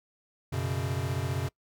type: chord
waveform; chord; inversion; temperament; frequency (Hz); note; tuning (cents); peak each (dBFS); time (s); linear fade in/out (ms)
square; F# suspended fourth; none; equal; 92.5 / 123.47 / 138.59; F#2 / B2 / C#3; 0 / 0 / 0; -34; 0.52-1.49; 10
effects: noise-tail reverb RT60 0.1 s tail -23 dB re dry